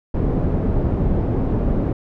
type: low-pass noise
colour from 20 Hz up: pink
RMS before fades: -19 dBFS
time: 0.14-1.93 s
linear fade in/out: 5 ms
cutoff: 430 Hz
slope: 12 dB/octave
effects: none